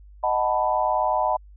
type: chord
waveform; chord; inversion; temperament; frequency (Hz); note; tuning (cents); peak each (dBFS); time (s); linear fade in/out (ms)
sine; B dominant seventh; first; equal; 622.3 / 740 / 880 / 987.8; D#5 / F#5 / A5 / B5; 0 / 0 / 0 / 0; -25; 0.23-1.37; 10
effects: added 50 Hz sine -44 dBFS peak until 1.56 s